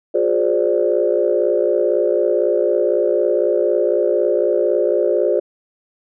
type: chord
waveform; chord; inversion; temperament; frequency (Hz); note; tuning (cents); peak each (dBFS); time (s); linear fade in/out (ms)
sine; D half-diminished seventh; first; equal with one note detuned; 357.4 / 415.3 / 523.3 / 587.3; F4 / Ab4 / C5 / D5; +40 / 0 / 0 / 0; -19; 0.14-5.4; 10
effects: tanh soft clip ceiling -3 dBFS